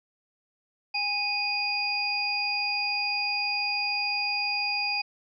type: tone cluster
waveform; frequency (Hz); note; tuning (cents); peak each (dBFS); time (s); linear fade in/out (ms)
sine; 822 / 2487 / 4827; G#5 / D#7 / D8; -18 / -1 / +47; -33 / -28 / -30; 0.94-5.02; 10
effects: none